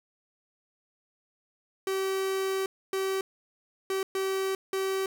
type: tone bursts at uneven times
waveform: 45% pulse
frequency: 384.4 Hz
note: G4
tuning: 34 cents flat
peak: -27 dBFS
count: 5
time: 1.87-2.66 / 2.93-3.21 / 3.9-4.03 / 4.15-4.55 / 4.73-5.06 s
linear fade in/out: 2 ms
effects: none